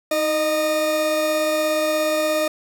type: tone pair together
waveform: 40% pulse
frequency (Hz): 315.3 / 613.7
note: D#4 / D#5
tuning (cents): +23 / -24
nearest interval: octave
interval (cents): 1153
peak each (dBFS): -26 / -18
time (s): 0.11-2.48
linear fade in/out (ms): 5
effects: none